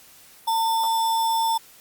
sine tone with sample-and-hold, 904 Hz, A5, 47 cents sharp, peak -19 dBFS, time 0.47-1.58 s, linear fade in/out 10 ms, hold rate 4410 Hz, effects white hiss -50 dBFS RMS until 1.8 s + Opus 48 kbps

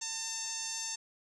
5% pulse tone with low-pass filter, 898 Hz, A5, 35 cents sharp, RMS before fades -38 dBFS, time 0.01-0.96 s, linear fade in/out 10 ms, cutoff 6600 Hz, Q 4.4, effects none

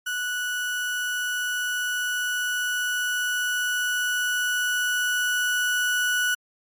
35% pulse tone with level ramp, 1475 Hz, F#6, 6 cents flat, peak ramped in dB -24 to -19 dBFS, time 0.06-6.35 s, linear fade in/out 10 ms, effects MP3 96 kbps

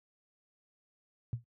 sine tone with exponential decay, 118.2 Hz, A#2, 24 cents sharp, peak -27 dBFS, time 1.33-1.44 s, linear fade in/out 0 ms, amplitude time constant 23 ms, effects high-pass 60 Hz 12 dB/octave

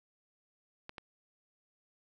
clicks, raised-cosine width 0.3 ms, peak -27 dBFS, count 2, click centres 0.894 / 0.982 s, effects none

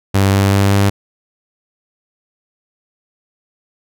sawtooth tone with pitch steps, 97.8 / 98.48 / 99.17 / 99.85 Hz, G2 / G2 / G2 / G2, -4 / +8 / +21 / +32 cents, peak -6 dBFS, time 0.14-0.9 s, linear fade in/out 10 ms, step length 190 ms, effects none

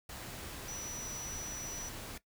sine tone in noise, 5900 Hz, F#8, 6 cents flat, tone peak -41 dBFS, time 0.68-1.89 s, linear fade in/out 5 ms, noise pink, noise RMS -45 dBFS, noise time 0.09-2.18 s, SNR +1 dB, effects noise-tail reverb RT60 0.1 s tail -17 dB re dry

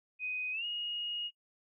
sine tone with pitch glide, 2501 to 2873 Hz, D#7 to F7, +8 to +48 cents, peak -34 dBFS, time 0.19-1.31 s, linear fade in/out 50 ms, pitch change +240 cents, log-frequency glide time 0.52-0.65 s, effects noise-tail reverb RT60 0.1 s tail -23 dB re dry

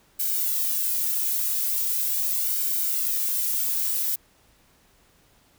violet noise with flanger, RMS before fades -25 dBFS, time 0.19-4.16 s, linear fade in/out 10 ms, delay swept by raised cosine 1.3 to 2.4 ms, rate 0.4 Hz, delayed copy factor +0.65, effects pink hiss -60 dBFS RMS until 5.58 s

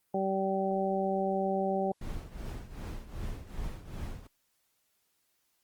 harmonic tone, 192.8 Hz, G3, 28 cents flat, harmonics 1 / 2 / 3 / 4, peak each -33 / -33 / -33 / -33 dBFS, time 0.14-1.92 s, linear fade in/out 5 ms
brown noise with tremolo, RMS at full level -36 dBFS, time 2.01-4.27 s, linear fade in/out 5 ms, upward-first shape triangle, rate 2.6 Hz, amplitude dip 80%
effects white hiss -75 dBFS RMS until 5.63 s + Opus 32 kbps

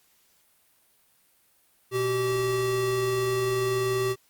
square tone pair together, 121.5 / 384.9 Hz, B2 / G4, -28 / -32 cents, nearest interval octave + minor sixth, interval 1996 cents, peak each -33 / -25 dBFS, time 1.91-4.16 s, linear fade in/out 50 ms, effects white hiss -64 dBFS RMS until 4.29 s + Opus 48 kbps

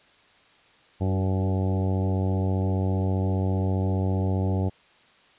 harmonic tone with a mistuned harmonic, 95 Hz, F#2, 46 cents sharp, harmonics 1 / 2 / 3 / 4 / 5 / 6 / 7 / 8 / 9, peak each -23 / -29 / -33 / -35 / -37 / -39 / -40 / -41 / -42 dBFS, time 1-4.7 s, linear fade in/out 20 ms, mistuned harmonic 4, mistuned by -15 cents, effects white hiss -57 dBFS RMS until 5.38 s + resampled to 8000 Hz

